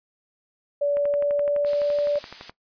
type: tone with pitch glide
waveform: sine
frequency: 575 to 582 Hz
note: D5 to D5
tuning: -37 to -16 cents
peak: -19 dBFS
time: 0.81-2.19 s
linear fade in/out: 10 ms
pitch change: +21 cents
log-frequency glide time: 0.94-1.99 s
type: click train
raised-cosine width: 0.5 ms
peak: -23 dBFS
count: 19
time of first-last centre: 0.97-2.495 s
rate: 11.8 Hz
type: noise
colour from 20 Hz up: blue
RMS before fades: -35 dBFS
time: 1.65-2.51 s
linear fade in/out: 20 ms
effects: noise-tail reverb RT60 0.1 s tail -19 dB re dry + resampled to 11025 Hz